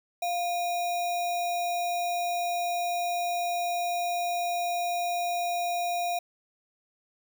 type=tone with sample-and-hold; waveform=sine; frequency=699 Hz; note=F5; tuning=1 cent sharp; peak=-26 dBFS; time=0.22-6.19 s; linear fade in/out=5 ms; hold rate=3150 Hz; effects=none